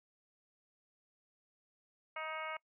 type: harmonic tone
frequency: 314.8 Hz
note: D#4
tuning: 20 cents sharp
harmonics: 2 / 3 / 4 / 5 / 6 / 7 / 8 / 9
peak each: -46 / -46 / -44 / -50 / -54 / -44 / -56 / -54 dBFS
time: 2.16-2.57 s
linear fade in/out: 5 ms
effects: noise-tail reverb RT60 0.1 s tail -24 dB re dry